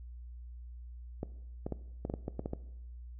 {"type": "clicks", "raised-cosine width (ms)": 2, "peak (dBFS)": -22, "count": 10, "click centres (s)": [1.231, 1.665, 1.723, 2.051, 2.099, 2.139, 2.281, 2.394, 2.459, 2.534], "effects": ["noise-tail reverb RT60 0.9 s tail -18 dB re dry", "added 60 Hz sine -44 dBFS peak until 3.19 s"]}